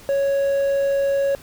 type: tone with quantisation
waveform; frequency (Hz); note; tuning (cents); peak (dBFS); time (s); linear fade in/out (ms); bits
triangle; 554.4; C#5; 0; -15; 0.09-1.35; 0; 7
effects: pink hiss -45 dBFS RMS until 1.42 s